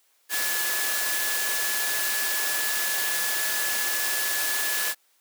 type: tone in noise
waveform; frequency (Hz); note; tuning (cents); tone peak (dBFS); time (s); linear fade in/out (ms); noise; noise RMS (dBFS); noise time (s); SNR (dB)
sine; 1711; A6; -49; -30; 0.29-4.95; 50; white; -27; 0.29-4.95; -6
effects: white hiss -65 dBFS RMS until 5.2 s + high-pass 400 Hz 12 dB/octave